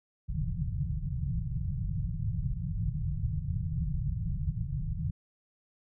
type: low-pass noise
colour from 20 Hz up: white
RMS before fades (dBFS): -32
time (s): 0.28-5.11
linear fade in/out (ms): 10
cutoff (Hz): 170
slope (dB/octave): 96
effects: none